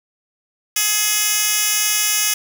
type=tone with high-pass filter; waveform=10% pulse; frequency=421.8 Hz; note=G#4; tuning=27 cents sharp; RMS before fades=-18 dBFS; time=0.76-2.34 s; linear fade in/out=5 ms; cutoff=4400 Hz; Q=0.72; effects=none